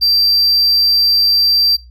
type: tone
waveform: triangle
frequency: 4699 Hz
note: D8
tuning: in tune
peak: -8 dBFS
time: 0.01-1.77 s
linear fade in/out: 20 ms
effects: noise-tail reverb RT60 0.2 s tail -17 dB re dry + added 60 Hz sine -37 dBFS peak until 1.9 s